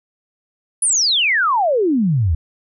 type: exponential sweep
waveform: sine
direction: down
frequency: 10300 to 73.5 Hz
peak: -13 dBFS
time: 0.82-2.35 s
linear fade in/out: 5 ms
effects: none